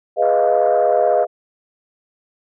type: chord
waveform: sine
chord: F half-diminished seventh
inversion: first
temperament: equal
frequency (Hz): 415.3 / 493.9 / 622.3 / 698.5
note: Ab4 / Cb5 / Eb5 / F5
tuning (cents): 0 / 0 / 0 / 0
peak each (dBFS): -22 / -19 / -16 / -17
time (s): 0.16-1.27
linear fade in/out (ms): 50
type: band-pass noise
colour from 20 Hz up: white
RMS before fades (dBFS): -35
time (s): 0.22-1.25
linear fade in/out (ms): 5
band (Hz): 860 to 1500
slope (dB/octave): 48
effects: none